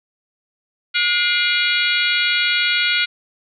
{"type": "harmonic tone with a mistuned harmonic", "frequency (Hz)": 480, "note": "B4", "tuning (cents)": -49, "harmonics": [3, 4, 5, 6, 7, 8, 9], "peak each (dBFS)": [-21, -22, -23, -24, -24, -25, -26], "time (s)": [0.94, 3.06], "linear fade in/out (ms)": 20, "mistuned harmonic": 4, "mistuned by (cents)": 150, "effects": []}